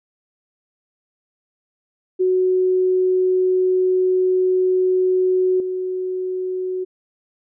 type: tone with level steps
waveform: sine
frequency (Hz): 370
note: F#4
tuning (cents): 0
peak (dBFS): -14 / -21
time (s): 2.19-6.85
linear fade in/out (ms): 20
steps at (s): 5.6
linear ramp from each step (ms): 2
effects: none